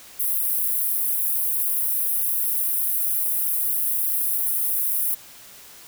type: high-pass noise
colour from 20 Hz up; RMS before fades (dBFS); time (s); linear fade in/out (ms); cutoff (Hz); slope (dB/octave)
white; -23; 0.19-5.15; 10; 10000; 48
effects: white hiss -45 dBFS RMS until 5.87 s